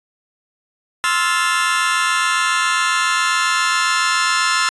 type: chord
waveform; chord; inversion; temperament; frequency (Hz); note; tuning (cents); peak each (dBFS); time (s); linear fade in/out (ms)
sawtooth; F major seventh; second; just; 1047.7 / 1309.6 / 1396.9 / 1746.1; C6 / E6 / F6 / A6; +2 / -12 / 0 / -14; -17; 1.04-4.69; 0
effects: resampled to 22050 Hz